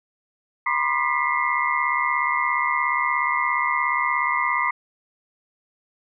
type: tone cluster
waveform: sine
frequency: 968 / 1045 / 1202 / 1978 / 2117 Hz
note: B5 / C6 / D6 / B6 / C7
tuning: -35 / -2 / +40 / +2 / +20 cents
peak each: -26 dBFS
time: 0.66-4.71 s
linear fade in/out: 5 ms
effects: none